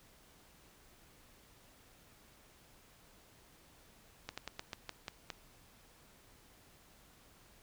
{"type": "slowing click train", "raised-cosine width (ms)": 0.2, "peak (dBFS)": -23, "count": 8, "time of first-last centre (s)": [4.29, 5.302], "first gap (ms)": 86, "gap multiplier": 1.17, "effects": ["pink hiss -63 dBFS RMS until 7.62 s"]}